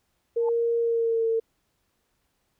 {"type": "tone with pitch glide", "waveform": "sine", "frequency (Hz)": [466.2, 452.4], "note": ["A#4", "A4"], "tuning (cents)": [0, 48], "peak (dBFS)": -21, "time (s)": [0.36, 1.4], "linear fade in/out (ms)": 10, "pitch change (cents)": -52, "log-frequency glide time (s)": [0.8, 1.27]}
{"type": "tone with exponential growth", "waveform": "sine", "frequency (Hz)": 880, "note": "A5", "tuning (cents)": 0, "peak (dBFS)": -28, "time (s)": [0.37, 0.49], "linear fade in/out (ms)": 2, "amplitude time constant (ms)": 26}
{"effects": ["pink hiss -73 dBFS RMS until 2.59 s"]}